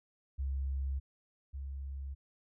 sine tone pair in turn, 67.7 / 68.41 Hz, C#2 / C#2, -40 / -22 cents, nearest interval unison, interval 18 cents, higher second, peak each -32 / -38 dBFS, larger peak first, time 0.38-1 / 1.53-2.15 s, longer neither, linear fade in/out 20 ms, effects none

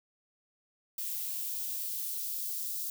violet noise with high-pass filter sweep, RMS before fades -36 dBFS, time 0.98-2.9 s, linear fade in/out 2 ms, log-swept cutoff 2300 to 4500 Hz, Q 1.2, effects none

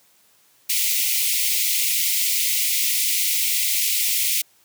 white high-pass noise, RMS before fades -21 dBFS, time 0.69-4.42 s, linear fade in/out 10 ms, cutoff 2000 Hz, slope 96 dB/octave, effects white hiss -58 dBFS RMS until 4.64 s + high-pass 80 Hz 12 dB/octave

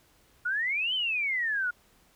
sine exponential two-way sweep, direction up then down, 1409 to 3129 to 1409 Hz, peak -26 dBFS, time 0.45-1.71 s, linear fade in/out 10 ms, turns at 0.94 s, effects pink hiss -63 dBFS RMS until 2.15 s

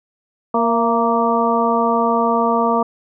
harmonic tone with a mistuned harmonic, 233.1 Hz, A#3, in tune, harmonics 1 / 2 / 3 / 4 / 5, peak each -20 / -20 / -20 / -20 / -20 dBFS, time 0.54-2.83 s, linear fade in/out 5 ms, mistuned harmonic 3, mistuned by -43 cents, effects none

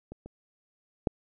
clicks, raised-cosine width 2 ms, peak -28 / -30 / -11 dBFS, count 3, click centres 0.12 / 0.26 / 1.072 s, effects none

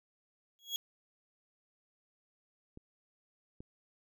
35% pulse tone with exponential growth, 3322 Hz, G#7, in tune, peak -28 dBFS, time 0.59-0.76 s, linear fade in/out 0 ms, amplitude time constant 36 ms
clicks, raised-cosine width 3 ms, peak -36 / -34 dBFS, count 2, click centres 2.774 / 3.605 s
effects none

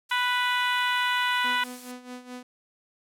blue noise, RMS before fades -42 dBFS, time 0.09-1.92 s, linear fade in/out 10 ms
harmonic tone, 493.9 Hz, B4, in tune, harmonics 2 / 3 / 4 / 5 / 6 / 7 / 8, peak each -27 / -28 / -30 / -34 / -32 / -35 / -39 dBFS, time 0.11-1.64 s, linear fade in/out 5 ms
sawtooth tone with tremolo, 249.2 Hz, B3, 16 cents sharp, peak -32 dBFS, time 1.44-2.43 s, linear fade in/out 5 ms, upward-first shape sine, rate 4.7 Hz, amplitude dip 75%
effects low-pass 11000 Hz 12 dB/octave

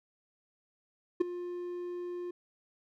triangle tone with ADSR envelope, 353.5 Hz, F4, 21 cents sharp, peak -18 dBFS, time 1.2-2.31 s, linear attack 12 ms, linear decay 10 ms, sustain -16 dB, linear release 6 ms, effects none

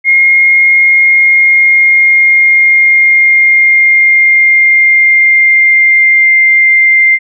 sine tone with pitch glide, 2140 to 2095 Hz, C7 to C7, +38 to +2 cents, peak -3 dBFS, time 0.04-7.19 s, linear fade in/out 50 ms, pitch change -36 cents, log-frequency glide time 0.76-7.07 s, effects none

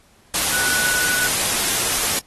sine tone in noise, 1480 Hz, F#6, in tune, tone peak -21 dBFS, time 0.53-1.27 s, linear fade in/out 2 ms, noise white, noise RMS -20 dBFS, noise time 0.34-2.19 s, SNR -4 dB, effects pink hiss -55 dBFS RMS until 2.26 s + AAC 32 kbps

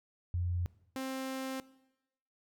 sine / sawtooth tone pair in turn, 88.1 / 264 Hz, F2 / C4, +16 / +16 cents, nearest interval octave + perfect fifth, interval 1900 cents, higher second, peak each -30 / -32 dBFS, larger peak first, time 0.34-0.66 / 0.96-1.6 s, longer second, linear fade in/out 0 ms, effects noise-tail reverb RT60 0.9 s tail -19 dB re dry

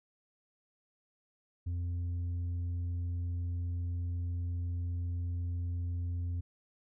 triangle tone with tanh clipping, 87.2 Hz, F2, 2 cents flat, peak -33 dBFS, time 1.66-6.41 s, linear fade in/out 10 ms, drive 8 dB, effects none

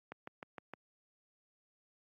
click train, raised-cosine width 0.5 ms, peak -29 dBFS, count 5, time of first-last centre 0.12-0.736 s, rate 6.49 Hz, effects high-pass 150 Hz 12 dB/octave + AAC 48 kbps

